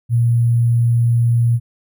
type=tone with sample-and-hold; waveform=sine; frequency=118 Hz; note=A#2; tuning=22 cents sharp; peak=-11 dBFS; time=0.09-1.6 s; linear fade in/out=50 ms; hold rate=11025 Hz; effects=none